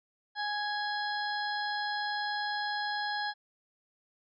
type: harmonic tone with a mistuned harmonic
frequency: 830.6 Hz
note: G#5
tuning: in tune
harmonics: 1 / 2 / 4 / 5 / 6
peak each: -34 / -35 / -43 / -41 / -43 dBFS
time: 0.35-3.34 s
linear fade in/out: 50 ms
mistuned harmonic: 6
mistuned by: +33 cents
effects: none